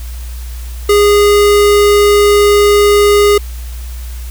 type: tone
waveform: square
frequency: 410.9 Hz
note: G#4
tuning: 18 cents flat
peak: -6 dBFS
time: 0.89-3.38 s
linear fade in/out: 5 ms
effects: added 60 Hz sine -21 dBFS peak until 4.3 s + white hiss -36 dBFS RMS until 4.3 s